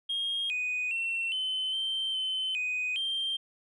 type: tone with pitch steps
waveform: sine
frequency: 3244 / 2489 / 2708 / 3052 / 3121 / 3061 / 2497 / 3166 Hz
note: G#7 / D#7 / E7 / G7 / G7 / G7 / D#7 / G7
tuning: -41 / 0 / +46 / -47 / -8 / -42 / +6 / +17 cents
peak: -27 dBFS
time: 0.09-3.37 s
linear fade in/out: 10 ms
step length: 410 ms
effects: tanh soft clip ceiling -26 dBFS